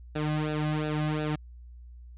sawtooth tone with flanger, 152.4 Hz, D#3, 36 cents flat, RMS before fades -29 dBFS, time 0.15-1.36 s, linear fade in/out 10 ms, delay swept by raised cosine 0.94 to 2.24 ms, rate 2.8 Hz, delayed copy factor -0.85, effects added 60 Hz sine -44 dBFS peak until 2.17 s + resampled to 8000 Hz

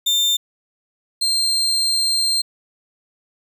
35% pulse tone pair in turn, 3600 / 4172 Hz, A7 / C8, +39 / -6 cents, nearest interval minor third, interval 255 cents, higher second, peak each -13 / -15 dBFS, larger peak first, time 0.06-0.37 / 1.21-2.42 s, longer second, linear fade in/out 10 ms, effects none

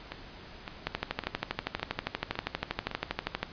two click trains, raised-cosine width 0.3 ms, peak -13 / -20 dBFS, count 33 / 6, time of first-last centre 0.87-3.43 / 0.12-2.913 s, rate 12.5 / 1.79 Hz, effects pink hiss -48 dBFS RMS until 3.52 s + resampled to 11025 Hz

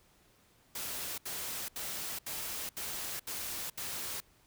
white noise bursts, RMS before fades -39 dBFS, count 7, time 0.75-4.204 s, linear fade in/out 5 ms, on 430 ms, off 74 ms, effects pink hiss -66 dBFS RMS until 4.46 s

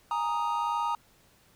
triangle chord, Ab suspended second, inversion none, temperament equal, 830.6 / 932.3 / 1244.5 Hz, Ab5 / Bb5 / Eb6, 0 / 0 / 0 cents, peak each -33 / -27 / -30 dBFS, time 0.11-0.95 s, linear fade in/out 2 ms, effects pink hiss -62 dBFS RMS until 1.55 s

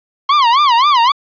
45% pulse tone with vibrato, 1051 Hz, C6, 7 cents sharp, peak -8 dBFS, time 0.29-1.12 s, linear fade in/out 5 ms, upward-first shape sine, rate 3.8 Hz, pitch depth 230 cents each way, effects resampled to 11025 Hz + 8-bit

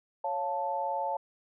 sine chord, Db augmented, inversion none, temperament equal, 554.4 / 698.5 / 880 Hz, Db5 / F5 / A5, 0 / 0 / 0 cents, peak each -35 / -36 / -31 dBFS, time 0.24-1.17 s, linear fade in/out 5 ms, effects none

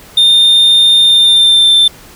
triangle tone with pitch glide, 3627 to 3559 Hz, A#7 to A7, -48 to +19 cents, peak -3 dBFS, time 0.17-1.88 s, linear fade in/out 5 ms, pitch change -33 cents, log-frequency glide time 1.01-1.77 s, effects pink hiss -37 dBFS RMS until 2.15 s

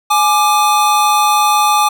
square tone pair together, 839.3 / 1187 Hz, G#5 / D6, +18 / +18 cents, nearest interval tritone, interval 600 cents, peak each -13 dBFS, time 0.1-1.89 s, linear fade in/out 10 ms, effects none

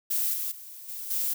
violet noise with level steps, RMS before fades -27 / -31 / -44 / -37 / -28 dBFS, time 0.1-1.34 s, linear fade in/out 10 ms, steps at 0.33 / 0.51 / 0.88 / 1.1 s, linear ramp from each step 10 ms, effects none

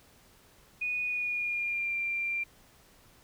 sine tone with pitch glide, 2475 to 2373 Hz, D#7 to D7, -10 to +17 cents, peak -29 dBFS, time 0.81-2.44 s, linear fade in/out 10 ms, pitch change -73 cents, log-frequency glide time 1.04-1.95 s, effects pink hiss -60 dBFS RMS until 3.23 s

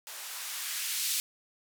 violet noise with band-pass filter sweep, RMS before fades -35 dBFS, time 0.07-1.2 s, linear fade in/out 0 ms, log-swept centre 650 to 3400 Hz, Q 0.86, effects none

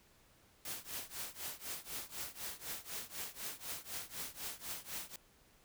white noise with tremolo, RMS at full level -41 dBFS, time 0.65-5.16 s, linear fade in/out 2 ms, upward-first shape triangle, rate 4 Hz, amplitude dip 95%, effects pink hiss -67 dBFS RMS until 5.64 s

